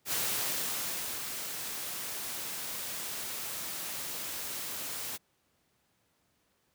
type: noise with ADSR envelope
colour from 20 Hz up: white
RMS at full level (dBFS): -31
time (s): 0.05-5.18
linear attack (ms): 74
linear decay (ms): 1100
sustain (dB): -7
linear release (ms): 28
effects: pink hiss -73 dBFS RMS until 6.74 s + high-pass 80 Hz 12 dB/octave